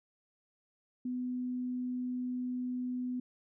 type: tone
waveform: sine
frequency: 250 Hz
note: B3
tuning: 21 cents sharp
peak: -33 dBFS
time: 1.05-3.2 s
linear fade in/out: 5 ms
effects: none